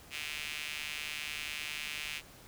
sawtooth tone with high-pass filter, 150 Hz, D3, 37 cents sharp, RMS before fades -40 dBFS, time 0.1-2.22 s, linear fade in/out 50 ms, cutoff 2500 Hz, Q 3.1, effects pink hiss -55 dBFS RMS until 2.47 s

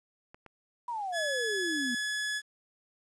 clicks, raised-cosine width 0.5 ms, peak -34 dBFS, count 2, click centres 0.345 / 0.463 s
sine exponential sweep, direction down, 987.8 to 233.1 Hz, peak -32 dBFS, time 0.88-1.95 s, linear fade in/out 5 ms
sawtooth tone, 1700 Hz, G#6, 40 cents sharp, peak -27 dBFS, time 1.12-2.42 s, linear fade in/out 50 ms
effects resampled to 22050 Hz + 10-bit

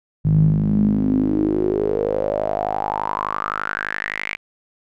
sawtooth tone with band-pass filter sweep, 51.7 Hz, G#1, 7 cents flat, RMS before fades -20 dBFS, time 0.24-4.37 s, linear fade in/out 20 ms, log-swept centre 140 to 2300 Hz, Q 7.7, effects none

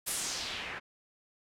white noise with low-pass filter sweep, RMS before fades -37 dBFS, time 0.06-0.8 s, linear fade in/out 20 ms, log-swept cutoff 12000 to 1700 Hz, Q 2, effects none

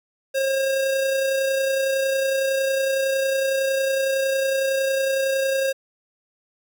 square tone with amplitude modulation, 538 Hz, C5, 48 cents sharp, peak -19 dBFS, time 0.34-5.73 s, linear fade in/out 20 ms, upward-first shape sine, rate 30.9 Hz, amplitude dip 30%, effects none

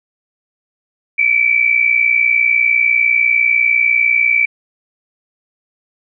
sine tone pair together, 2283 / 2343 Hz, D7 / D7, -50 / -5 cents, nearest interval unison, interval 45 cents, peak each -13 dBFS, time 1.18-4.46 s, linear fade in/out 10 ms, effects none

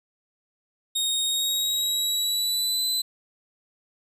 sawtooth tone with pitch glide, 3729 to 4020 Hz, A#7 to B7, 0 to +30 cents, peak -20 dBFS, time 0.95-3.02 s, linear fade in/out 10 ms, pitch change +130 cents, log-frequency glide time 1.25-2.84 s, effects resampled to 32000 Hz + 10-bit

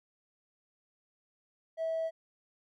triangle tone, 650 Hz, E5, 24 cents flat, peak -27 dBFS, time 1.77-2.11 s, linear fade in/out 50 ms, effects tanh soft clip ceiling -27 dBFS

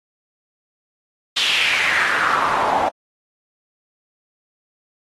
pink noise with band-pass filter sweep, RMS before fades -19 dBFS, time 1.36-2.89 s, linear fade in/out 10 ms, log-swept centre 3400 to 720 Hz, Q 3.9, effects AAC 32 kbps

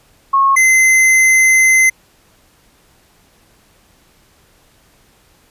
sine / square tone pair in turn, 1091 / 2060 Hz, C#6 / C7, -28 / -28 cents, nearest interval major seventh, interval 1100 cents, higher second, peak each -8 dBFS, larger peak neither, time 0.33-0.56 / 0.56-1.9 s, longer second, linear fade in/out 10 ms, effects pink hiss -52 dBFS RMS until 5.5 s + resampled to 32000 Hz

